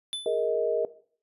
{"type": "tone with exponential decay", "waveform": "square", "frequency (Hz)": 3500, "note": "A7", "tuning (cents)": -10, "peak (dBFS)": -28, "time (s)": [0.13, 0.49], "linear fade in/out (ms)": 0, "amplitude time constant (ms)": 77}
{"type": "chord", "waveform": "sine", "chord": "Ab suspended second", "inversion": "none", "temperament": "equal with one note detuned", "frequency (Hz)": [415.3, 466.2, 631.3], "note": ["Ab4", "Bb4", "Eb5"], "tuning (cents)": [0, 0, 25], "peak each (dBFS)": [-30, -26, -28], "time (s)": [0.26, 0.85], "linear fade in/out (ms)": 2}
{"effects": ["noise-tail reverb RT60 0.5 s tail -17 dB re dry", "resampled to 32000 Hz"]}